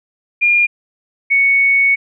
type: tone pair in turn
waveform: sine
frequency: 2414 / 2220 Hz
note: D7 / C#7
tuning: +47 / +2 cents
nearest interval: minor second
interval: 145 cents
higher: first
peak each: -9 dBFS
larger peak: neither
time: 0.41-0.67 / 1.3-1.96 s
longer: second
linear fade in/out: 20 ms
effects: none